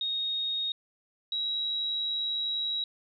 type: tone pair in turn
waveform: sine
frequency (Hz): 3729 / 3863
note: A#7 / B7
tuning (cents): 0 / -39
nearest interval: minor second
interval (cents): 61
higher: second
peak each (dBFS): -28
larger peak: neither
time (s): 0.01-0.72 / 1.32-2.84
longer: second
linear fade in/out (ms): 2
effects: none